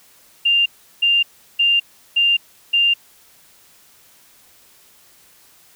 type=tone bursts; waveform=sine; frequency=2794 Hz; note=F7; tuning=in tune; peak=-12 dBFS; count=5; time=0.45-2.94 s; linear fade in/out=10 ms; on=210 ms; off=360 ms; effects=white hiss -51 dBFS RMS until 5.75 s